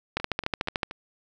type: two click trains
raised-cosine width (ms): 0.3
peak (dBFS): -9 / -20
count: 10 / 4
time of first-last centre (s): 0.17-0.832 / 0.2-0.911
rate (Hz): 13.6 / 4.22
effects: none